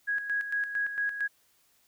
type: tone with tremolo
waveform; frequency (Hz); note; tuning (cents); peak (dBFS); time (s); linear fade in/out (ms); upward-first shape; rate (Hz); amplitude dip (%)
sine; 1655; G#6; -6; -26; 0.07-1.28; 20; square; 4.4; 60
effects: white hiss -67 dBFS RMS until 1.87 s